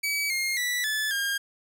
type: tone with pitch steps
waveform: sawtooth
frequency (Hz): 2283 / 2131 / 1962 / 1733 / 1614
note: D7 / C7 / B6 / A6 / G#6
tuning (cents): -50 / +31 / -12 / -27 / -50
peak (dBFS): -22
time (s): 0.03-1.38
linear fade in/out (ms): 10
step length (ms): 270
effects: none